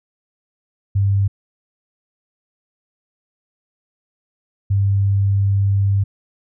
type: tone bursts at uneven times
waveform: sine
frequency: 99.1 Hz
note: G2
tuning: 19 cents sharp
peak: -13 dBFS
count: 2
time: 0.95-1.28 / 4.7-6.04 s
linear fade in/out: 10 ms
effects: none